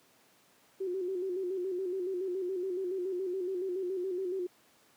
sine tone with vibrato, 370 Hz, F#4, in tune, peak -31 dBFS, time 0.8-4.47 s, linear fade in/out 10 ms, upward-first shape square, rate 7.1 Hz, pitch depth 63 cents each way, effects pink hiss -64 dBFS RMS until 4.96 s + high-pass 200 Hz 12 dB/octave

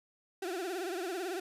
35% pulse tone with vibrato, 361.9 Hz, F#4, 38 cents flat, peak -33 dBFS, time 0.42-1.4 s, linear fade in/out 5 ms, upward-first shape triangle, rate 18 Hz, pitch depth 170 cents each way, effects resampled to 32000 Hz

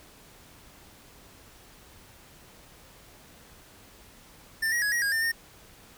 square tone with pitch steps, 1788 / 1897 / 1674 / 1895 / 1631 / 1800 / 1833 Hz, A6 / A#6 / G#6 / A#6 / G#6 / A6 / A#6, +27 / +30 / +13 / +28 / -32 / +39 / -30 cents, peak -25 dBFS, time 4.62-5.32 s, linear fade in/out 10 ms, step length 100 ms, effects pink hiss -53 dBFS RMS until 5.97 s

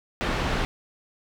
pink low-pass noise, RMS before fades -26 dBFS, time 0.21-0.65 s, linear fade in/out 0 ms, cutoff 3200 Hz, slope 12 dB/octave, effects none

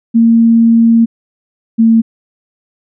sine tone pair in turn, 229.5 / 226.3 Hz, A#3 / A3, -27 / +49 cents, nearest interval unison, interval 24 cents, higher first, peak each -4 dBFS, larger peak neither, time 0.14-1.06 / 1.78-2.02 s, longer first, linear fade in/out 20 ms, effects none

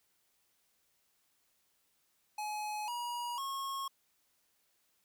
square tone with pitch steps, 845 / 959.5 / 1089.5 Hz, G#5 / A#5 / C#6, +30 / +50 / -30 cents, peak -37 dBFS, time 2.38-3.88 s, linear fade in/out 5 ms, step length 500 ms, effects white hiss -75 dBFS RMS until 5.04 s

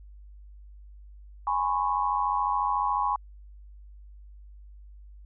sine tone cluster, 829 / 1001 / 1095 Hz, G#5 / B5 / C#6, -3 / +23 / -22 cents, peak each -28 dBFS, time 1.47-3.16 s, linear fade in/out 2 ms, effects added 50 Hz sine -45 dBFS peak until 5.25 s

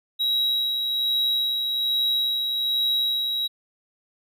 triangle tone with tremolo, 3856 Hz, B7, 42 cents flat, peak -18 dBFS, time 0.19-3.48 s, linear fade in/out 20 ms, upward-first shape sine, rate 1.2 Hz, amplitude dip 35%, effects none

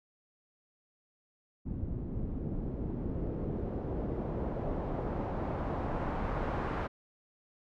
pink noise with low-pass filter sweep, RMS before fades -35 dBFS, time 1.65-6.88 s, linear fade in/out 20 ms, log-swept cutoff 230 to 1300 Hz, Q 1.1, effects none

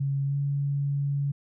sine tone with pitch glide, 138.59 to 141.26 Hz, C#3 to C#3, 0 to +33 cents, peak -24 dBFS, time 0-1.32 s, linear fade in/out 10 ms, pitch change +33 cents, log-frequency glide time 0.25-0.36 s, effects none

